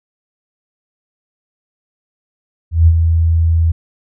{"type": "tone with ADSR envelope", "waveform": "sine", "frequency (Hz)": 82.41, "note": "E2", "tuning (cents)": 0, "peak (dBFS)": -3, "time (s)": [2.71, 3.72], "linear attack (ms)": 160, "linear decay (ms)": 54, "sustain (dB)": -6, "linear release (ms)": 10, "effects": []}